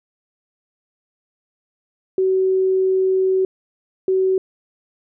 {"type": "tone bursts at uneven times", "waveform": "sine", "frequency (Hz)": 377.7, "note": "F#4", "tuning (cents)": 36, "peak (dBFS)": -14, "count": 2, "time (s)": [[2.18, 3.45], [4.08, 4.38]], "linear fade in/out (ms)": 2, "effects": []}